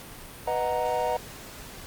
triangle chord, B major seventh, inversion none, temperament equal, 493.9 / 622.3 / 740 / 932.3 Hz, B4 / D#5 / F#5 / A#5, 0 / 0 / 0 / 0 cents, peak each -28 dBFS, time 0.47-1.17 s, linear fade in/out 5 ms, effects pink hiss -43 dBFS RMS until 1.86 s + Opus 48 kbps

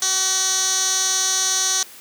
15% pulse tone with band-pass filter, 378.5 Hz, F#4, 39 cents sharp, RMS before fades -20 dBFS, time 0.02-1.83 s, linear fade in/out 2 ms, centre 5800 Hz, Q 3.5, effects white hiss -42 dBFS RMS until 2 s + high-pass 150 Hz 12 dB/octave

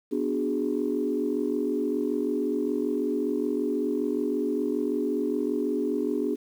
sine chord, G# half-diminished seventh, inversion first, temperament equal, 246.9 / 293.7 / 370 / 415.3 Hz, B3 / D4 / F#4 / G#4, 0 / 0 / 0 / 0 cents, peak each -30 / -28 / -31 / -29 dBFS, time 0.11-6.36 s, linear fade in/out 20 ms, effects tanh soft clip ceiling -15 dBFS + 9-bit

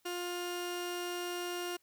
sawtooth tone pair together, 353.2 / 1412.8 Hz, F4 / F6, +20 / +20 cents, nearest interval 2 octaves, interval 2400 cents, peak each -33 / -37 dBFS, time 0.05-1.77 s, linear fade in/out 10 ms, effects white hiss -73 dBFS RMS until 1.82 s

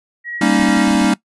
sine tone with tremolo, 1907 Hz, A#6, 39 cents sharp, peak -23 dBFS, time 0.24-0.86 s, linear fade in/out 50 ms, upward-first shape sine, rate 11 Hz, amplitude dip 25%
square chord, Eb dominant seventh, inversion first, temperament equal with one note detuned, 198.39 / 233.1 / 277.2 / 311.1 Hz, G3 / Bb3 / Db4 / Eb4, +21 / 0 / 0 / 0 cents, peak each -18 dBFS, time 0.41-1.14 s, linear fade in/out 5 ms
clicks, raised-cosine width 5 ms, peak -23 dBFS, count 9, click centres 0.597 / 0.628 / 0.689 / 0.772 / 0.878 / 0.911 / 0.952 / 1.015 / 1.046 s
effects noise-tail reverb RT60 0.1 s tail -20 dB re dry + resampled to 24000 Hz

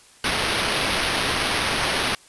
white noise with sample-and-hold, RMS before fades -23 dBFS, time 0.24-2.15 s, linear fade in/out 2 ms, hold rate 7350 Hz, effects white hiss -51 dBFS RMS until 2.28 s + resampled to 24000 Hz

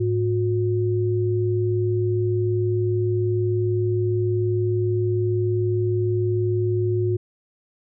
sine tone pair together, 107.18 / 360.5 Hz, A2 / F#4, -45 / -45 cents, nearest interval octave + major sixth, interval 2100 cents, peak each -21 / -22 dBFS, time 0-7.17 s, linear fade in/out 10 ms, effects none

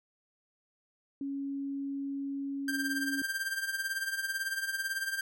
sine tone, 277.2 Hz, C#4, in tune, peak -33 dBFS, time 1.21-3.22 s, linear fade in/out 2 ms
45% pulse tone with tremolo, 1582 Hz, G6, 15 cents sharp, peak -29 dBFS, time 2.68-5.21 s, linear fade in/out 2 ms, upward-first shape triangle, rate 18 Hz, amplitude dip 75%
effects none

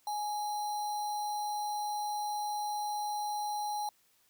sine tone with sample-and-hold, 835 Hz, G#5, 9 cents sharp, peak -32 dBFS, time 0.07-3.89 s, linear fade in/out 2 ms, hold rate 4900 Hz, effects white hiss -69 dBFS RMS until 4.29 s

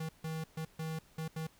square tone bursts at uneven times, 159.6 Hz, D#3, 44 cents sharp, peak -37 dBFS, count 6, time 0-0.09 / 0.24-0.44 / 0.57-0.65 / 0.79-0.99 / 1.18-1.28 / 1.36-1.47 s, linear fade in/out 5 ms, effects pink hiss -64 dBFS RMS until 1.59 s

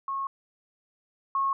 sine tone pair in turn, 1091 / 1091 Hz, C#6 / C#6, -28 / -28 cents, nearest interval unison, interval 0 cents, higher neither, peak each -28 / -23 dBFS, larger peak second, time 0.08-0.27 / 1.35-1.53 s, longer first, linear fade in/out 2 ms, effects none

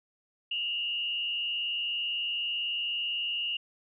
sine tone with frequency modulation, 2841 Hz, F7, 29 cents sharp, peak -29 dBFS, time 0.51-3.57 s, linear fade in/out 5 ms, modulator 102 Hz, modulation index 0.87, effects none

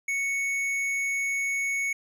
sine tone with tanh clipping, 2217 Hz, C#7, in tune, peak -27 dBFS, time 0.08-1.93 s, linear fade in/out 5 ms, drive 11 dB, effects none

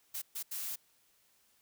blue noise bursts at uneven times, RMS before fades -39 dBFS, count 3, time 0.14-0.22 / 0.35-0.43 / 0.51-0.76 s, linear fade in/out 10 ms, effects white hiss -70 dBFS RMS until 1.61 s

